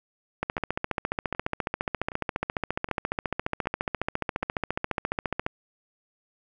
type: two click trains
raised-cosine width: 0.5 ms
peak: -23 / -11 dBFS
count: 6 / 74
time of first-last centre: 0.58-4.426 / 0.43-5.464 s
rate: 1.3 / 14.5 Hz
effects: none

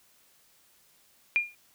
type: tone with exponential decay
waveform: sine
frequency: 2410 Hz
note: D7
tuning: 44 cents sharp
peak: -18 dBFS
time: 1.36-1.55 s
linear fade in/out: 0 ms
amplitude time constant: 41 ms
effects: white hiss -63 dBFS RMS until 1.74 s

